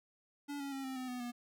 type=tone with pitch steps; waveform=square; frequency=286.6 / 278.6 / 270.8 / 263.3 / 255.9 / 248.8 / 241.8 Hz; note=D4 / C#4 / C#4 / C4 / C4 / B3 / B3; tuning=-42 / +9 / -40 / +11 / -38 / +13 / -36 cents; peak=-40 dBFS; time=0.48-1.32 s; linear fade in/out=20 ms; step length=120 ms; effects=none